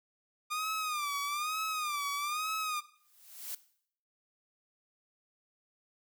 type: tone with vibrato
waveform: sawtooth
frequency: 1209 Hz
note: D6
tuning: 50 cents sharp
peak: -29 dBFS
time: 0.5-2.81 s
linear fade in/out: 20 ms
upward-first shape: sine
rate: 1.1 Hz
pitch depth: 110 cents each way
type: noise with exponential growth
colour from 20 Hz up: blue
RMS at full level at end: -37 dBFS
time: 2.95-3.55 s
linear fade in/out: 5 ms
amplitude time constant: 130 ms
effects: noise-tail reverb RT60 0.6 s tail -17 dB re dry